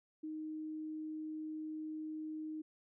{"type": "tone", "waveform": "sine", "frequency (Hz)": 311.1, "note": "D#4", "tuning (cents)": 0, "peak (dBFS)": -40, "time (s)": [0.23, 2.62], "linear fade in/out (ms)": 10, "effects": []}